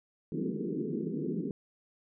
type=band-pass noise; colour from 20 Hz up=pink; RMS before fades=-34 dBFS; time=0.32-1.51 s; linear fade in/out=2 ms; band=150 to 450 Hz; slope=96 dB/octave; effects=none